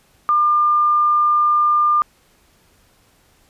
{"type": "tone", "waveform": "sine", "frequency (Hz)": 1200, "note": "D6", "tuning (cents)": 37, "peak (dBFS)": -12, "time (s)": [0.29, 2.02], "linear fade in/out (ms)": 0, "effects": ["pink hiss -56 dBFS RMS until 3.49 s", "resampled to 32000 Hz"]}